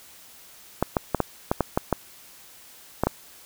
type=clicks; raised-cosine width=1 ms; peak=-6 dBFS; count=10; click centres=0.826 / 0.968 / 1.147 / 1.203 / 1.515 / 1.607 / 1.775 / 1.927 / 3.036 / 3.07 s; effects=white hiss -49 dBFS RMS until 3.45 s